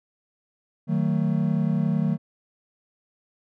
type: chord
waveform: triangle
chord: D# diminished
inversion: none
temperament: just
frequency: 155.56 / 186.68 / 224 Hz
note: D#3 / F#3 / A3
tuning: 0 / +16 / +31 cents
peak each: -22 / -23 / -24 dBFS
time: 0.87-2.18 s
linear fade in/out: 50 ms
effects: none